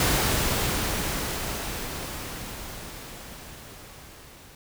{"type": "noise with level ramp", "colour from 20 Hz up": "pink", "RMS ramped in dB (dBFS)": [-22, -49], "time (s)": [0, 4.55], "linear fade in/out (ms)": 2, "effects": []}